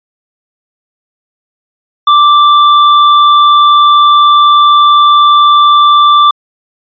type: tone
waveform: square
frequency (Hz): 1174.7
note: D6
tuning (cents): 0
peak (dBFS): -3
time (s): 2.07-6.31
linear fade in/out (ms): 5
effects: resampled to 11025 Hz